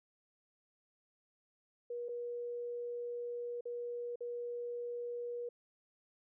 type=tone with dropouts; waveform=sine; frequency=480.1 Hz; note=B4; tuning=49 cents flat; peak=-38 dBFS; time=1.9-5.49 s; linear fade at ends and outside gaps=5 ms; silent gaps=2.085-2.089 / 3.609-3.654 / 4.158-4.206 s; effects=none